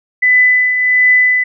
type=tone with tremolo; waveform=sine; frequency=2000 Hz; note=B6; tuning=21 cents sharp; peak=-5 dBFS; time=0.22-1.44 s; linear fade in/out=10 ms; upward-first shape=triangle; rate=1.4 Hz; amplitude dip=55%; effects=none